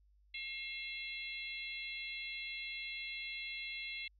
harmonic tone with a mistuned harmonic, 674 Hz, E5, 38 cents sharp, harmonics 3 / 4 / 5 / 6, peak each -44 / -46 / -48 / -50 dBFS, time 0.34-4.08 s, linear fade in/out 5 ms, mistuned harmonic 3, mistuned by +100 cents, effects added 50 Hz sine -65 dBFS peak until 4.19 s

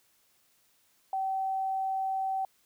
sine tone, 768 Hz, G5, 36 cents flat, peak -28 dBFS, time 1.13-2.45 s, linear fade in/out 2 ms, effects white hiss -68 dBFS RMS until 2.65 s

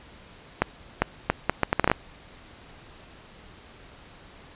accelerating click train, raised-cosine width 0.5 ms, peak -4 dBFS, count 11, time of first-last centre 0.62-1.916 s, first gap 400 ms, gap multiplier 0.7, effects pink hiss -49 dBFS RMS until 4.55 s + resampled to 8000 Hz

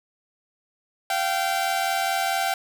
sawtooth tone pair together, 690 / 774.5 Hz, F5 / G5, -21 / -21 cents, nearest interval major second, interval 200 cents, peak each -23 / -20 dBFS, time 1.1-2.54 s, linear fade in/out 2 ms, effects none

